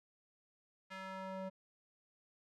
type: tone with band-pass filter sweep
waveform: square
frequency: 190 Hz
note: F#3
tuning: 46 cents sharp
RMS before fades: -45 dBFS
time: 0.9-1.5 s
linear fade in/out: 20 ms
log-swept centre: 1900 to 530 Hz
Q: 1.2
effects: none